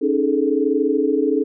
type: tone cluster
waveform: sine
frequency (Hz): 275.3 / 308.9 / 417.7 / 438.9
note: C#4 / D#4 / G#4 / A4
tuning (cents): -12 / -12 / +10 / -4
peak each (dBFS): -21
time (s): 0.01-1.44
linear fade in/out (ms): 20
effects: none